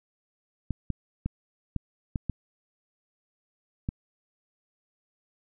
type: clicks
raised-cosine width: 5 ms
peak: -16 dBFS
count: 7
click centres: 0.707 / 0.903 / 1.26 / 1.763 / 2.158 / 2.297 / 3.889 s
effects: none